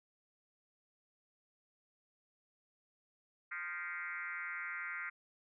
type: tone with frequency modulation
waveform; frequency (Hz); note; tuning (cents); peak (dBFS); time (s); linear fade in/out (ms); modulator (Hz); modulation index
sine; 1738; A6; -22; -39; 3.51-5.1; 10; 171; 2.8
effects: none